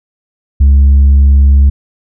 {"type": "tone with tanh clipping", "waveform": "triangle", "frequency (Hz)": 69.3, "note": "C#2", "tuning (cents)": 0, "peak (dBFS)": -3, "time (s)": [0.6, 1.7], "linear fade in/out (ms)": 10, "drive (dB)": 7, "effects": []}